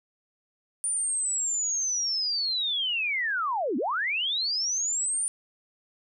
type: linear two-way sweep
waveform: sine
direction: down then up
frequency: 9360 to 220 to 9360 Hz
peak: -25 dBFS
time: 0.84-5.28 s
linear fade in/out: 0 ms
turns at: 3.77 s
effects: none